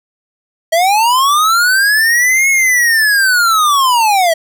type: linear two-way sweep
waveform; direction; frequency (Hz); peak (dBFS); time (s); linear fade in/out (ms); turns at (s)
square; up then down; 635 to 2193 to 635; -9; 0.72-4.34; 10; 2.49
effects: none